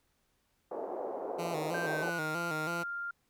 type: band-pass noise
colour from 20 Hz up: pink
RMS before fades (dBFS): -38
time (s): 0.71-2.1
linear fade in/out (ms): 5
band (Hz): 400 to 750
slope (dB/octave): 24
type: tone with vibrato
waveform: 10% pulse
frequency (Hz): 162.8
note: E3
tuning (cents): -21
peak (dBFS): -27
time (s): 1.38-2.84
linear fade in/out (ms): 20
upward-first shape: square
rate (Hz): 3.1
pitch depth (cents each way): 82
type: tone with pitch glide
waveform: sine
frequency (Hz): 1568 to 1396.9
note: G6 to F6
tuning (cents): 0 to 0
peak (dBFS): -35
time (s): 1.74-3.11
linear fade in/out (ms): 5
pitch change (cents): -200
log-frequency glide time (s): 1.92-2.3
effects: pink hiss -75 dBFS RMS until 3.29 s